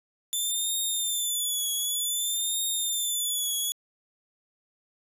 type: tone with vibrato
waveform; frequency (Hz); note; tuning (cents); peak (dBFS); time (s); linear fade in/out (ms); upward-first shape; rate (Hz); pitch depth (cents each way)
10% pulse; 3520; A7; 0; -19; 0.33-3.72; 0; triangle; 0.54; 90
effects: resampled to 32000 Hz